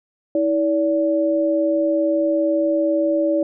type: tone pair together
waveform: sine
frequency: 322.7 / 575 Hz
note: E4 / D5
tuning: -37 / -37 cents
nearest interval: minor seventh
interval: 1000 cents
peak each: -19 / -18 dBFS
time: 0.35-3.43 s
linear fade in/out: 2 ms
effects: none